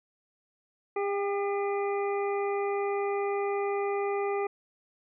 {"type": "harmonic tone with a mistuned harmonic", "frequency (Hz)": 402.8, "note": "G4", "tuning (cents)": 47, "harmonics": [1, 2, 3, 5, 6], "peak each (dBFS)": [-28, -34, -38, -42, -44], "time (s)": [0.96, 4.47], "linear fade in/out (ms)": 5, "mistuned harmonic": 2, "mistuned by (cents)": -17, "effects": []}